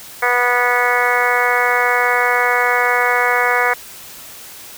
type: harmonic tone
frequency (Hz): 244.9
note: B3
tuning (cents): -14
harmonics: 2 / 3 / 4 / 5 / 6 / 7 / 8 / 9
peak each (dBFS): -21 / -21 / -21 / -21 / -21 / -21 / -21 / -21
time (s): 0.22-3.74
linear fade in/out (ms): 10
effects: white hiss -36 dBFS RMS until 4.77 s